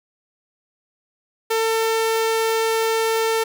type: tone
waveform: sawtooth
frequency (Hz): 448.5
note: A4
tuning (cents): +33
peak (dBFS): -14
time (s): 1.5-3.44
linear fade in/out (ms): 10
effects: none